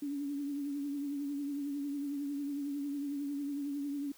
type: tone with vibrato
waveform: sine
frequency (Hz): 284.4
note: C#4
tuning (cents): +45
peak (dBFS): -34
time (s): 0.02-4.12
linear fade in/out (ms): 5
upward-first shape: triangle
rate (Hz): 11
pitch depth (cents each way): 54
effects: white hiss -60 dBFS RMS until 4.17 s